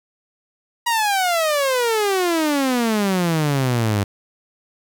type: exponential sweep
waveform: sawtooth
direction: down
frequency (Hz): 964 to 98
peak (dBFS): -13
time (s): 0.86-4.04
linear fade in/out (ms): 10
effects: none